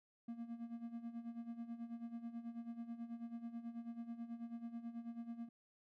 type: tone with tremolo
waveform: triangle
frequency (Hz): 233.1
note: A#3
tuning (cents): 0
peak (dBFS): -40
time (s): 0.28-5.49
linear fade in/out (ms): 5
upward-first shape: sine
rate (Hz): 9.2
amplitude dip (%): 75
effects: none